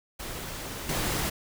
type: noise with level steps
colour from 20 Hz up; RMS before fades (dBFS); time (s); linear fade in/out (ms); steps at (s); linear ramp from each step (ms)
pink; -37 / -29; 0.19-1.3; 10; 0.89; 2
effects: none